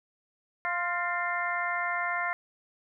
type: harmonic tone with a mistuned harmonic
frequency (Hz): 349.2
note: F4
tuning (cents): 0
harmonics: 2 / 3 / 4 / 5 / 6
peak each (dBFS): -34 / -34 / -34 / -34 / -34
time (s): 0.65-2.33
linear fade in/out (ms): 0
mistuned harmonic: 5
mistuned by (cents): +41
effects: none